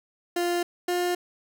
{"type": "tone pair in turn", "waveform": "30% pulse", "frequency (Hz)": [349.2, 354.9], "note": ["F4", "F4"], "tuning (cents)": [0, 28], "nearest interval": "unison", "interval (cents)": 28, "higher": "second", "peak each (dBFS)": -21, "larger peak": "neither", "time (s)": [[0.36, 0.63], [0.88, 1.15]], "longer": "neither", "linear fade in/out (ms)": 5, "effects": []}